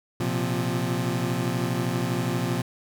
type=chord; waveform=25% pulse; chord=Bb suspended second; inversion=none; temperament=equal with one note detuned; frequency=118.3 / 130.81 / 174.61 Hz; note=Bb2 / C3 / F3; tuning=+26 / 0 / 0 cents; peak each=-25 dBFS; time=0.2-2.62 s; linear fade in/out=5 ms; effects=none